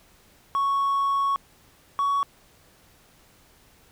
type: tone pair in turn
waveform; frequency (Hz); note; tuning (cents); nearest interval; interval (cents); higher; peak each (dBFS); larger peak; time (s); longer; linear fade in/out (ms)
triangle; 1108.7 / 1120.9; C#6 / C#6; 0 / +19; unison; 19; second; -18; neither; 0.55-1.36 / 1.99-2.23; first; 0
effects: tanh soft clip ceiling -15 dBFS + pink hiss -57 dBFS RMS until 3.91 s